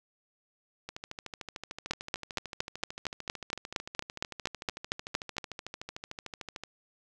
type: two click trains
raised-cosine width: 0.2 ms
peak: -22 / -12 dBFS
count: 78 / 16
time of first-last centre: 0.89-6.636 / 1.91-5.382 s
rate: 13.4 / 4.32 Hz
effects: none